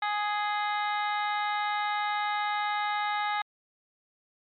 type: harmonic tone with a mistuned harmonic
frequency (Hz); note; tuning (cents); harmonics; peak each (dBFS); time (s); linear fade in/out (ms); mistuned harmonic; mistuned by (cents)
416.3; G#4; +4; 2 / 3 / 4 / 5 / 6 / 7 / 8 / 9 / 10; -29 / -33 / -36 / -36 / -47 / -47 / -51 / -40 / -53; 0.02-3.42; 5; 7; +49
effects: MP3 48 kbps